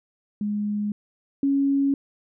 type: tone pair in turn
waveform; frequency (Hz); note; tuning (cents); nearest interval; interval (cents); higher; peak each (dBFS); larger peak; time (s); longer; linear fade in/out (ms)
sine; 207.7 / 277.2; G#3 / C#4; 0 / 0; perfect fourth; 500; second; -23 / -18; second; 0.41-0.92 / 1.43-1.94; neither; 2
effects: none